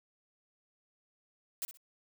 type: noise with echo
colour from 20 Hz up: blue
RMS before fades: -36 dBFS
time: 1.62-1.65 s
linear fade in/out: 0 ms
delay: 61 ms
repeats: 2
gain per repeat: -12 dB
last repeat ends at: 1.772 s
effects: none